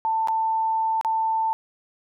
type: tone with dropouts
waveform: sine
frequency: 890 Hz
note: A5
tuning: 20 cents sharp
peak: -20 dBFS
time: 0.05-1.53 s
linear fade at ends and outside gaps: 0 ms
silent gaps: 0.274-0.284 / 1.012-1.048 s
effects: none